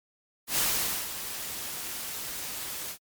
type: noise with ADSR envelope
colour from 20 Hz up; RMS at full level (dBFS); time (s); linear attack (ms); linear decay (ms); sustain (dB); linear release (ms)
white; -25; 0.47-2.98; 110; 500; -11; 83
effects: MP3 96 kbps